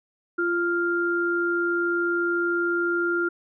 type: tone pair together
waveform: sine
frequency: 345.1 / 1396.9 Hz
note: F4 / F6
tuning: -21 / 0 cents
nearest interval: 2 octaves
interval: 2421 cents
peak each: -24 dBFS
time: 0.38-3.29 s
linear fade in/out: 10 ms
effects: none